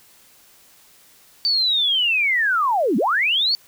sine linear two-way sweep, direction down then up, 4602 to 187.8 to 4602 Hz, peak -16 dBFS, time 1.45-3.55 s, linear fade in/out 0 ms, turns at 2.97 s, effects white hiss -52 dBFS RMS until 3.67 s

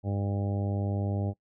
harmonic tone, 100 Hz, G2, 35 cents sharp, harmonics 1 / 2 / 3 / 4 / 5 / 6 / 7 / 8, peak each -28 / -35 / -38 / -42 / -43 / -41 / -47 / -45 dBFS, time 0.03-1.34 s, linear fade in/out 50 ms, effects noise-tail reverb RT60 0.1 s tail -21 dB re dry

